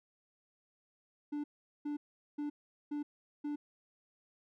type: tone bursts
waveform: triangle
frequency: 293.7 Hz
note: D4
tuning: in tune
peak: -33 dBFS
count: 5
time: 1.32-3.56 s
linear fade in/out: 10 ms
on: 120 ms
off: 410 ms
effects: none